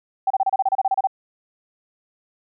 sine tone bursts, 773 Hz, G5, 24 cents flat, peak -15 dBFS, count 13, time 0.27-1.072 s, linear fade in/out 5 ms, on 34 ms, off 30 ms, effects none

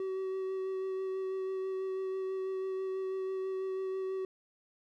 triangle tone with vibrato, 379.8 Hz, F#4, 45 cents sharp, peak -31 dBFS, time 0-4.25 s, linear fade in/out 2 ms, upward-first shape sine, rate 6.1 Hz, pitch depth 12 cents each way, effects none

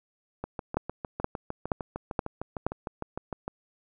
two click trains, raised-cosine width 1 ms, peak -19 / -11 dBFS, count 21 / 5, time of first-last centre 0.44-3.48 / 0.77-2.666 s, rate 6.58 / 2.11 Hz, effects none

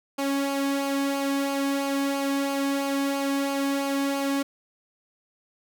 sawtooth tone with flanger, 277.2 Hz, C#4, in tune, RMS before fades -26 dBFS, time 0.18-4.43 s, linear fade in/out 10 ms, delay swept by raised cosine 0.53 to 1.53 ms, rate 3 Hz, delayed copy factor -0.55, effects none

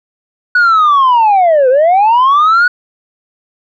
sine linear two-way sweep, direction down then up, 1480 to 493.9 to 1480 Hz, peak -3 dBFS, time 0.55-2.68 s, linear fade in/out 5 ms, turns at 1.69 s, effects tanh soft clip ceiling -4 dBFS

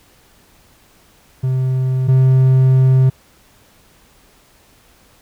triangle tone pair in turn, 129.9 / 130.8 Hz, C3 / C3, -12 / 0 cents, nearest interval unison, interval 12 cents, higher second, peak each -12 / -6 dBFS, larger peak second, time 1.43-2.08 / 2.08-3.1 s, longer second, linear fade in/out 10 ms, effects pink hiss -51 dBFS RMS until 5.21 s

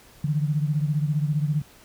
sine beating tone pair, 146.83 / 161.83 Hz, D3 / E3, 0 / -32 cents, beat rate 15 Hz, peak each -22 / -27 dBFS, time 0.24-1.62 s, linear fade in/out 5 ms, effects pink hiss -52 dBFS RMS until 1.84 s

